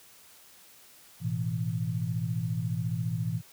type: chord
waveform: sine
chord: A suspended second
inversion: none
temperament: equal with one note detuned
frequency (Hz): 109.05 / 123.47 / 164.81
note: A2 / B2 / E3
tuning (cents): -15 / 0 / 0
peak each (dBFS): -32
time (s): 1.2-3.42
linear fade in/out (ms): 50
effects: white hiss -55 dBFS RMS until 3.52 s + high-pass 60 Hz 12 dB/octave